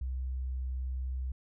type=tone; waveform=sine; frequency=64.2 Hz; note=C2; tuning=32 cents flat; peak=-32 dBFS; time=0.01-1.32 s; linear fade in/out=5 ms; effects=none